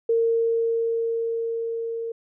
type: tone with level ramp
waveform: sine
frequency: 458.7 Hz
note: A#4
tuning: 28 cents flat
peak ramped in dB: -17 to -27 dBFS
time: 0.09-2.12 s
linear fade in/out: 5 ms
effects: none